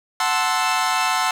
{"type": "chord", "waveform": "sawtooth", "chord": "F# half-diminished seventh", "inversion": "none", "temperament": "equal", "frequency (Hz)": [740, 880, 1046.5, 1318.5], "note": ["F#5", "A5", "C6", "E6"], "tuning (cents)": [0, 0, 0, 0], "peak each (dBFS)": -20, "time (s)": [0.2, 1.31], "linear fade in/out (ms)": 2, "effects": ["low-pass 10000 Hz 12 dB/octave", "7-bit"]}